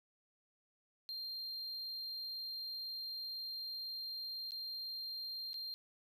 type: tone with dropouts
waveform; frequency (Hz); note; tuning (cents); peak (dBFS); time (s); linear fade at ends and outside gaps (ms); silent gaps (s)
triangle; 4186; C8; 0; -40; 1.09-5.74; 0; 4.508-4.519 / 5.532-5.542
effects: none